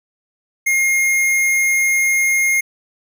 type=tone; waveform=square; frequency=2136 Hz; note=C7; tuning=35 cents sharp; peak=-14 dBFS; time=0.66-2.61 s; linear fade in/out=10 ms; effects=none